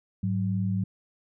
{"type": "tone pair together", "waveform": "sine", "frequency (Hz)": [104.3, 187.35], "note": ["G#2", "F#3"], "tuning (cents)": [8, 22], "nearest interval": "minor seventh", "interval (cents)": 1014, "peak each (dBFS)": -27, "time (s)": [0.23, 0.84], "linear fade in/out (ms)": 5, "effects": []}